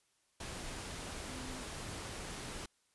sine tone in noise, 256.3 Hz, C4, 36 cents flat, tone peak -47 dBFS, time 1.28-1.63 s, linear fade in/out 5 ms, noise pink, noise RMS -44 dBFS, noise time 0.4-2.66 s, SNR -6 dB, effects white hiss -75 dBFS RMS until 2.94 s + resampled to 24000 Hz

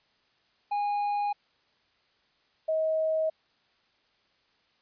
triangle / sine tone pair in turn, 821 / 634.2 Hz, G#5 / D#5, -20 / +33 cents, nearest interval major third, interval 447 cents, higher first, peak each -24 / -24 dBFS, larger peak neither, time 0.71-1.33 / 2.68-3.3 s, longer neither, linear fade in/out 10 ms, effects white hiss -68 dBFS RMS until 4.81 s + resampled to 11025 Hz

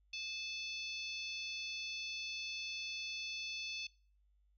harmonic tone with a mistuned harmonic, 870 Hz, A5, 20 cents flat, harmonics 3 / 4 / 5 / 6 / 7, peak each -43 / -47 / -48 / -53 / -54 dBFS, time 0.13-3.87 s, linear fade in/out 5 ms, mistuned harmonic 5, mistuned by +24 cents, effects noise-tail reverb RT60 0.4 s tail -20 dB re dry + added 50 Hz sine -69 dBFS peak until 4.57 s

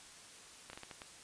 slowing click train, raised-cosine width 0.3 ms, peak -30 dBFS, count 6, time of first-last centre 0.7-1.019 s, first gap 32 ms, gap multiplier 1.35, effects white hiss -55 dBFS RMS until 1.23 s + resampled to 22050 Hz

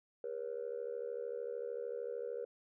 sine tone with amplitude modulation, 479.4 Hz, A#4, 48 cents sharp, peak -33 dBFS, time 0.24-2.45 s, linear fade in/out 2 ms, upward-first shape sine, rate 73.3 Hz, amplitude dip 100%, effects tanh soft clip ceiling -32 dBFS

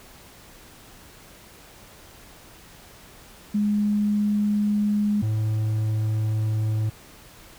sine / triangle tone pair in turn, 207.7 / 108.6 Hz, G#3 / A2, 0 / -22 cents, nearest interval major seventh, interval 1122 cents, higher first, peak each -19 dBFS, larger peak neither, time 3.54-5.22 / 5.22-6.9 s, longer neither, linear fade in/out 10 ms, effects pink hiss -48 dBFS RMS until 7.58 s

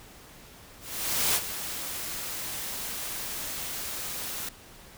white noise with ADSR envelope, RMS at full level -24 dBFS, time 0.8-4.49 s, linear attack 550 ms, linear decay 49 ms, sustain -11 dB, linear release 4 ms, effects pink hiss -50 dBFS RMS until 4.97 s

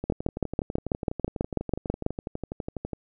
two click trains, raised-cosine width 2 ms, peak -10 / -18 dBFS, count 13 / 36, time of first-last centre 0.1-2.064 / 0.04-2.933 s, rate 6.11 / 12.1 Hz, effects none

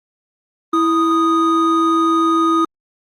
triangle tone pair together, 328.8 / 1241.4 Hz, E4 / D#6, -4 / -4 cents, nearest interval octave + major seventh, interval 2300 cents, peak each -13 dBFS, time 0.73-2.65 s, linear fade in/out 5 ms, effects Opus 24 kbps

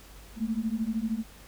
sine beating tone pair, 216.3 / 229.3 Hz, A3 / A#3, -29 / -28 cents, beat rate 13 Hz, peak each -30 dBFS, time 0.36-1.24 s, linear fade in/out 50 ms, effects added 50 Hz sine -50 dBFS peak until 1.47 s + pink hiss -52 dBFS RMS until 1.47 s

